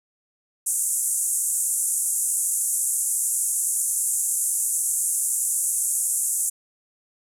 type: band-pass noise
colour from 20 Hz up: white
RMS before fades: -24 dBFS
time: 0.66-6.5 s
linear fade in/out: 10 ms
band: 7200 to 11000 Hz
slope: 48 dB/octave
effects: none